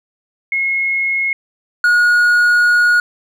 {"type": "tone pair in turn", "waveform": ["sine", "triangle"], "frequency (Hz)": [2166, 1445.6], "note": ["C#7", "F#6"], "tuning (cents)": [-41, -41], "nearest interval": "perfect fifth", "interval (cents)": 700, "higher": "first", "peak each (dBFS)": [-14, -7], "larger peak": "second", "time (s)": [[0.52, 1.33], [1.84, 3]], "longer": "second", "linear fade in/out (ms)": 2, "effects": []}